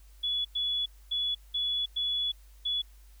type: tone bursts at uneven times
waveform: sine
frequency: 3407 Hz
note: G#7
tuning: 44 cents sharp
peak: -27 dBFS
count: 6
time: 0.23-0.45 / 0.55-0.86 / 1.11-1.35 / 1.54-1.86 / 1.96-2.32 / 2.65-2.82 s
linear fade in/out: 10 ms
effects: added 50 Hz sine -51 dBFS peak until 3.2 s + white hiss -64 dBFS RMS until 3.2 s